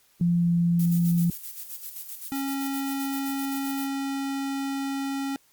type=tone with pitch glide; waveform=sine; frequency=172.5 to 171.31 Hz; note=F3 to F3; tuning=-21 to -33 cents; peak=-19 dBFS; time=0.21-1.3 s; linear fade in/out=2 ms; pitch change=-12 cents; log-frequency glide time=0.37-0.49 s
type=noise with tremolo; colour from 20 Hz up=violet; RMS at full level=-36 dBFS; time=0.79-3.87 s; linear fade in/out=5 ms; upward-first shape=square; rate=7.7 Hz; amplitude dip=55%
type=tone; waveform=square; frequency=274.1 Hz; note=C#4; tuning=19 cents flat; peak=-28 dBFS; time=2.32-5.36 s; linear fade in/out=0 ms
effects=white hiss -62 dBFS RMS until 5.52 s + Opus 48 kbps